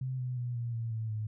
sine tone with pitch steps, 129.8 / 125.89 / 122.09 / 118.41 / 114.84 / 111.38 / 108.02 Hz, C3 / B2 / B2 / A#2 / A#2 / A2 / A2, -13 / +34 / -19 / +28 / -25 / +22 / -31 cents, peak -32 dBFS, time 0.01-1.27 s, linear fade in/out 5 ms, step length 180 ms, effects none

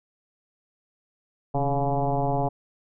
sine tone with frequency modulation, 419.4 Hz, G#4, 17 cents sharp, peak -21 dBFS, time 1.54-2.49 s, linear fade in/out 10 ms, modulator 143 Hz, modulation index 3.1, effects none

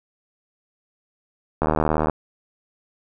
click train, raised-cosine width 1 ms, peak -6 dBFS, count 38, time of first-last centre 1.62-2.097 s, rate 77.5 Hz, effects none

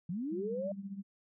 sine linear sweep, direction up, 158.4 to 610 Hz, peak -34 dBFS, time 0.09-0.72 s, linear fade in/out 5 ms
sine tone with tremolo, 197 Hz, G3, 9 cents sharp, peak -36 dBFS, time 0.31-1.03 s, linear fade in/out 20 ms, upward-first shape triangle, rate 15 Hz, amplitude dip 80%
effects none

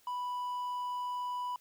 triangle tone, 987.8 Hz, B5, in tune, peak -32 dBFS, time 0.07-1.56 s, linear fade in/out 2 ms, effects white hiss -66 dBFS RMS until 1.6 s

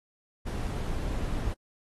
brown noise, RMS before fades -31 dBFS, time 0.45-1.54 s, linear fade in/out 20 ms, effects AAC 32 kbps

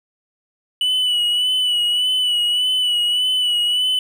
triangle tone with vibrato, 2960 Hz, F#7, in tune, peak -14 dBFS, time 0.81-3.99 s, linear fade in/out 2 ms, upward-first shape sine, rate 1.7 Hz, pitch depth 38 cents each way, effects none

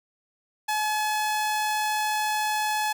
sawtooth tone, 853 Hz, G#5, 46 cents sharp, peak -20 dBFS, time 0.68-2.93 s, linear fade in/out 10 ms, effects none

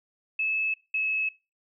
sine tone pair in turn, 2602 / 2586 Hz, E7 / E7, -23 / -34 cents, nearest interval unison, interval 11 cents, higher first, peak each -24 dBFS, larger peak neither, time 0.39-0.74 / 0.94-1.29 s, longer neither, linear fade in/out 5 ms, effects noise-tail reverb RT60 0.3 s tail -23 dB re dry

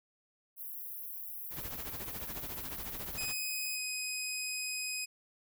white high-pass noise, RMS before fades -43 dBFS, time 0.56-3.79 s, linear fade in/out 50 ms, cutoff 11000 Hz, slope 96 dB/octave
pink noise with tremolo, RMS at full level -42 dBFS, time 1.5-3.35 s, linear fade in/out 50 ms, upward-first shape triangle, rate 14 Hz, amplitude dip 80%
15% pulse tone, 2511 Hz, D#7, 15 cents sharp, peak -28 dBFS, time 3.17-5.06 s, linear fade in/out 20 ms
effects none

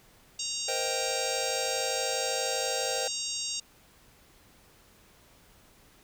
harmonic tone, 932.3 Hz, A#5, in tune, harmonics 3 / 4 / 5 / 6 / 7 / 8 / 9, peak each -41 / -39 / -38 / -38 / -38 / -39 / -43 dBFS, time 0.39-3.6 s, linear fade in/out 5 ms
square chord, C minor seventh, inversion third, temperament just, 470.9 / 523.3 / 627.9 / 784.9 Hz, Bb4 / C5 / Eb5 / G5, +18 / 0 / +16 / +2 cents, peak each -38 / -35 / -39 / -37 dBFS, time 0.68-3.08 s, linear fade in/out 5 ms
effects pink hiss -59 dBFS RMS until 6.03 s

